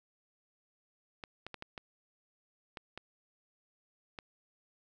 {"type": "clicks", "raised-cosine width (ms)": 0.3, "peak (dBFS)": -26, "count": 8, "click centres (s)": [1.238, 1.466, 1.543, 1.624, 1.778, 2.772, 2.976, 4.188], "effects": []}